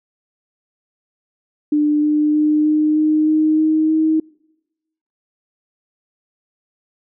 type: tone with pitch steps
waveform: sine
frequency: 298.2 / 300.6 / 303.1 / 305.5 / 308 / 310.5 / 313 / 315.6 Hz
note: D4 / D4 / D#4 / D#4 / D#4 / D#4 / D#4 / D#4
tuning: +27 / +40 / -45 / -32 / -17 / -3 / +10 / +25 cents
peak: -12 dBFS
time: 1.72-4.2 s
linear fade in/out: 5 ms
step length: 310 ms
effects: noise-tail reverb RT60 1.0 s tail -26 dB re dry